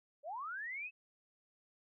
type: linear sweep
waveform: sine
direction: up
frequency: 537 to 2632 Hz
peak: -40 dBFS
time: 0.23-0.91 s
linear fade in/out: 50 ms
effects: none